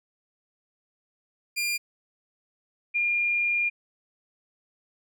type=tone pair in turn; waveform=sawtooth / sine; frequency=2400 / 2410 Hz; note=D7 / D7; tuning=+37 / +44 cents; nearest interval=unison; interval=7 cents; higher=second; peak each=-22 dBFS; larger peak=neither; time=1.56-1.78 / 2.94-3.7 s; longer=second; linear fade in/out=20 ms; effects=none